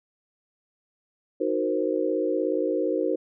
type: chord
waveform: sine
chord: C half-diminished seventh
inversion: first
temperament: equal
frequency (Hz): 311.1 / 370 / 466.2 / 523.3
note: Eb4 / Gb4 / Bb4 / C5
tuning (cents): 0 / 0 / 0 / 0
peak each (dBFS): -28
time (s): 1.4-3.16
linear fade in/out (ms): 10
effects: none

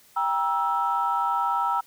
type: chord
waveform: sine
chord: E diminished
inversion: first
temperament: just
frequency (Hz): 791.1 / 949.3 / 1318.5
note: G5 / Bb5 / E6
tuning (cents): +16 / +31 / 0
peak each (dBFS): -27 / -25 / -25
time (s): 0.16-1.81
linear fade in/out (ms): 10
effects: tanh soft clip ceiling -13 dBFS + white hiss -56 dBFS RMS until 1.86 s

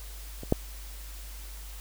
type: clicks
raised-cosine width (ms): 2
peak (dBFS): -25 / -8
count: 2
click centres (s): 0.434 / 0.524
effects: added 50 Hz sine -40 dBFS peak until 1.8 s + white hiss -48 dBFS RMS until 1.8 s

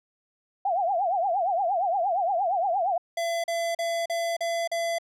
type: tone with vibrato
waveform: sine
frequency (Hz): 735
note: F#5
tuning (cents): -12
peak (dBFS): -22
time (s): 0.65-2.98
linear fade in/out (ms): 5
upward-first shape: triangle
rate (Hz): 8.6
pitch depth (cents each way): 220
type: tone bursts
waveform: square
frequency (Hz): 675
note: E5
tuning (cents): +41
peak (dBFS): -26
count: 6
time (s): 3.17-4.985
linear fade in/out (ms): 5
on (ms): 270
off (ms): 39
effects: low-pass 10000 Hz 12 dB/octave

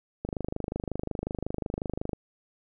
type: click train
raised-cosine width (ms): 2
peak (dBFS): -17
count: 49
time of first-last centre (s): 0.25-2.132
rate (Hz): 25.5
effects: none

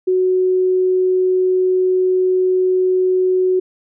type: tone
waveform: sine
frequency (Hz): 370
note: F#4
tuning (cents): 0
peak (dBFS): -12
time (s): 0.07-3.6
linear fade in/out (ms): 10
effects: none

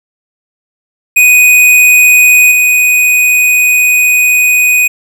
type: tone with level steps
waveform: square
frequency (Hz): 2489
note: D#7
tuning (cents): 0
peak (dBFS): -3 / -6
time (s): 1.16-4.88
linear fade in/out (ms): 10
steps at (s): 2.51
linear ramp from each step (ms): 10
effects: none

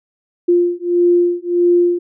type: beating tone pair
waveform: sine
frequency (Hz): 349.2 / 350.8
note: F4 / F4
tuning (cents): 0 / +8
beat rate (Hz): 1.6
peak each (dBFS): -14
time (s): 0.48-1.99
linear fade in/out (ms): 10
effects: none

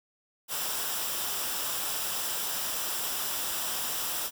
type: noise with comb filter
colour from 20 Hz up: white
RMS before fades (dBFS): -32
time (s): 0.48-4.31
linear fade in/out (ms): 50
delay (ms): 0.46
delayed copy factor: -0.5
effects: none

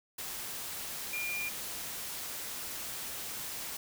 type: tone in noise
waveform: sine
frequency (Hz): 2404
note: D7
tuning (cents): +40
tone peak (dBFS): -34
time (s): 1.13-1.49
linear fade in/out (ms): 5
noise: white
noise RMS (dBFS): -40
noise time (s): 0.18-3.77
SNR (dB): +3
effects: none

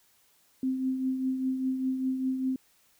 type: tone with tremolo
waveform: sine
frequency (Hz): 260.9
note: C4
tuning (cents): -5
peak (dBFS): -24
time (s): 0.63-2.56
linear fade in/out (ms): 2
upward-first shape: triangle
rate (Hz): 5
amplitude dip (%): 55
effects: white hiss -65 dBFS RMS until 2.99 s

